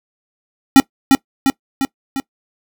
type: tone with echo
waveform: square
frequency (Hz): 270.4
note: C#4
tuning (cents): -43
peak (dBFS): -3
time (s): 0.76-0.8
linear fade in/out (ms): 0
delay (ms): 350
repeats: 4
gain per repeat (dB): -4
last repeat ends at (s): 2.2
effects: noise-tail reverb RT60 0.1 s tail -22 dB re dry